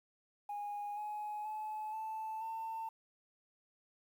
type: tone with pitch steps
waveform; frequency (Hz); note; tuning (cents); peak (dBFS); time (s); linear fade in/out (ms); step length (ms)
sine; 823 / 840.8 / 858.9 / 877.5 / 896.5; G#5 / G#5 / A5 / A5 / A5; -16 / +21 / -42 / -5 / +32; -37; 0.49-2.89; 5; 480
effects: tanh soft clip ceiling -36 dBFS + 11-bit